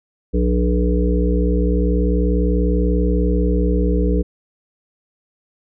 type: harmonic tone with a mistuned harmonic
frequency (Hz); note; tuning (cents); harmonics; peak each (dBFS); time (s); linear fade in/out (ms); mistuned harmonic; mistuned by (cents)
60.3; B1; -41; 1 / 3 / 5 / 7 / 8; -16 / -21 / -23 / -24 / -25; 0.33-4.23; 20; 5; -23
effects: none